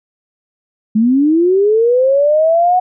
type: linear sweep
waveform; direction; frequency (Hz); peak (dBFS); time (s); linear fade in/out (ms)
sine; up; 209 to 740; -8; 0.95-2.8; 10
effects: none